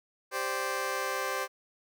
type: chord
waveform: 15% pulse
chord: G suspended fourth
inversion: none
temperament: just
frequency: 392 / 522.7 / 588 Hz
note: G4 / C5 / D5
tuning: 0 / -2 / +2 cents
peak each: -30 / -27 / -32 dBFS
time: 0.31-1.48 s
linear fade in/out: 50 ms
effects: none